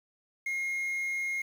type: tone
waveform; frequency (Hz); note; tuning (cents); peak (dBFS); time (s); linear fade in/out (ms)
triangle; 2143; C7; +41; -28; 0.46-1.42; 5
effects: 9-bit